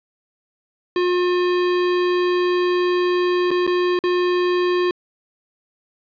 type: tone with dropouts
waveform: square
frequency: 357.7 Hz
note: F4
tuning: 41 cents sharp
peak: -17 dBFS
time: 0.96-4.91 s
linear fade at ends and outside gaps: 2 ms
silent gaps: 3.507-3.513 / 3.667-3.675 / 3.99-4.038 s
effects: resampled to 11025 Hz + 8-bit